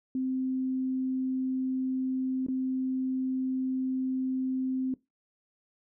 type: tone with dropouts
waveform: sine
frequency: 260 Hz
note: C4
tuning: 11 cents flat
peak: -27 dBFS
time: 0.15-4.94 s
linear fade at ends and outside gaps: 2 ms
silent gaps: 2.465-2.484 s
effects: noise-tail reverb RT60 0.2 s tail -20 dB re dry